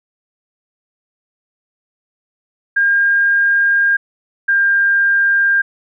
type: tone pair in turn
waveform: sine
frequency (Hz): 1611 / 1598.9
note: G6 / G6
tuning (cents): +47 / +34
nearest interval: unison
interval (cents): 13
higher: first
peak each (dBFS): -10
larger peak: neither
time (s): 2.76-3.97 / 4.48-5.62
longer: first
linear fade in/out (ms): 10
effects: none